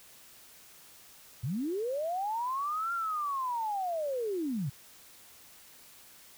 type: linear two-way sweep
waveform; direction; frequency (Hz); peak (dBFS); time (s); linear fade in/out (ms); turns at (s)
sine; up then down; 106.1 to 1396.9 to 120.6; -30; 1.43-4.7; 10; 2.93
effects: white hiss -55 dBFS RMS until 6.37 s